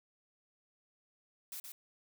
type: noise with echo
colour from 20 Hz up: blue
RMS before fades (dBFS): -44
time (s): 1.52-1.6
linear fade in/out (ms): 2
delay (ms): 120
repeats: 1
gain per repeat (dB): -4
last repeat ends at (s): 1.72
effects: none